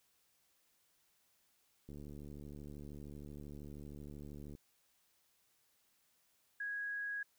click train, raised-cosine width 3 ms, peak -38 dBFS, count 195, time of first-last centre 1.89-4.551 s, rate 72.9 Hz
sine tone, 1655 Hz, G#6, 6 cents flat, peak -38 dBFS, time 6.6-7.23 s, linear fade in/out 5 ms
effects white hiss -75 dBFS RMS until 7.38 s

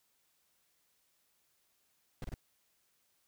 brown noise bursts, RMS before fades -39 dBFS, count 3, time 2.22-2.341 s, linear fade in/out 2 ms, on 23 ms, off 26 ms, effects white hiss -75 dBFS RMS until 3.27 s

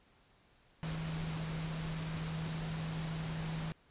sine tone in noise, 160 Hz, D#3, 49 cents sharp, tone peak -37 dBFS, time 0.83-3.72 s, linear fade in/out 0 ms, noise pink, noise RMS -44 dBFS, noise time 0.83-3.72 s, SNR +4 dB, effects pink hiss -67 dBFS RMS until 3.9 s + resampled to 8000 Hz

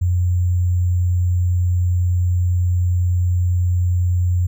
sine tone with sample-and-hold, 89 Hz, F2, 33 cents sharp, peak -14 dBFS, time 0.01-4.47 s, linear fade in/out 10 ms, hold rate 7350 Hz, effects none

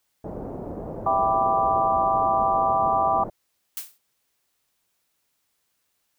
white low-pass noise, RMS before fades -34 dBFS, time 0.24-3.3 s, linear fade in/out 5 ms, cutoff 640 Hz, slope 24 dB/octave
sine chord, E minor seventh, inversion none, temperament equal, 659.3 / 784 / 987.8 / 1174.7 Hz, E5 / G5 / B5 / D6, 0 / 0 / 0 / 0 cents, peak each -26 / -22 / -26 / -24 dBFS, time 1.06-3.24 s, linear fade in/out 5 ms
blue noise with exponential decay, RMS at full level -28 dBFS, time 3.77-3.98 s, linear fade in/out 2 ms, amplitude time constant 45 ms
effects white hiss -73 dBFS RMS until 6.18 s

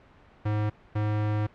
square tone pair in turn, 105.8 / 105.8 Hz, G#2 / G#2, +33 / +33 cents, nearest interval unison, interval 0 cents, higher neither, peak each -25 dBFS, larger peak neither, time 0.45-0.7 / 0.95-1.47 s, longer second, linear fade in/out 10 ms, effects pink hiss -55 dBFS RMS until 1.54 s + low-pass 2000 Hz 12 dB/octave

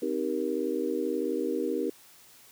sine chord, C minor seventh, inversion none, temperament just, 261.6 / 314 / 392.4 / 470.9 Hz, C4 / Eb4 / G4 / Bb4, 0 / +16 / +2 / +18 cents, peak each -34 / -32 / -32 / -32 dBFS, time 0.02-1.9 s, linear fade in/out 5 ms, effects white hiss -55 dBFS RMS until 2.51 s + high-pass 80 Hz 12 dB/octave

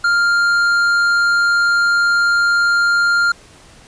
sine tone with tanh clipping, 1399 Hz, F6, 3 cents sharp, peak -13 dBFS, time 0.04-3.32 s, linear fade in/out 5 ms, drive 9 dB, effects pink hiss -44 dBFS RMS until 3.87 s + resampled to 22050 Hz

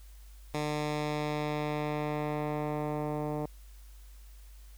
10% pulse tone with low-pass filter sweep, 150 Hz, D3, 37 cents sharp, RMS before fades -33 dBFS, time 0.54-3.46 s, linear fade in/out 5 ms, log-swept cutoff 8500 to 800 Hz, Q 0.72, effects added 50 Hz sine -48 dBFS peak until 4.77 s + white hiss -62 dBFS RMS until 4.77 s

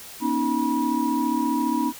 sine tone cluster, 242.2 / 279.6 / 314.4 / 968 Hz, B3 / C#4 / D#4 / B5, -34 / +15 / +18 / -35 cents, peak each -26 dBFS, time 0.2-1.93 s, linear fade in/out 50 ms, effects white hiss -41 dBFS RMS until 1.99 s

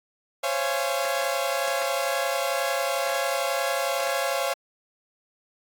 sawtooth chord, Db major seventh, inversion third, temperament equal with one note detuned, 523.3 / 554.4 / 684.5 / 830.6 Hz, C5 / Db5 / F5 / Ab5, 0 / 0 / -35 / 0 cents, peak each -27 / -24 / -25 / -29 dBFS, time 0.43-4.54 s, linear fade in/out 10 ms, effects AAC 64 kbps

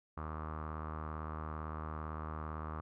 sawtooth tone with low-pass filter, 77.78 Hz, D#2, in tune, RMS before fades -42 dBFS, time 0.17-2.81 s, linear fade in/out 5 ms, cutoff 1200 Hz, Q 5.9, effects none

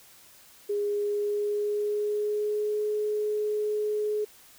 sine tone with pitch glide, 410.6 to 422.4 Hz, G#4 to G#4, -20 to +29 cents, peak -25 dBFS, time 0.69-4.25 s, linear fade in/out 10 ms, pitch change +49 cents, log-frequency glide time 0.8-2.85 s, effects white hiss -54 dBFS RMS until 4.58 s

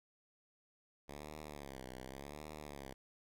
5% pulse tone with vibrato, 69.8 Hz, C#2, 13 cents sharp, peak -36 dBFS, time 1.08-2.94 s, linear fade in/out 10 ms, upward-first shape sine, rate 0.88 Hz, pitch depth 160 cents each way, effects none

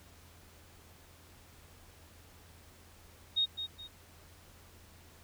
sine tone with echo, 3729 Hz, A#7, in tune, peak -26 dBFS, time 3.36-3.46 s, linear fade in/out 20 ms, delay 210 ms, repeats 2, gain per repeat -9 dB, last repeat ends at 3.88 s, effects added 84 Hz sine -59 dBFS peak until 5.23 s + pink hiss -59 dBFS RMS until 5.23 s

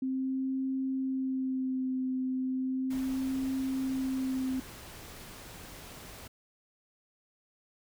sine tone with vibrato, 261.6 Hz, C4, in tune, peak -29 dBFS, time 0.02-4.6 s, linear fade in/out 5 ms, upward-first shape sine, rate 0.35 Hz, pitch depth 21 cents each way
pink noise, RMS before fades -47 dBFS, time 2.9-6.28 s, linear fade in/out 10 ms
effects none

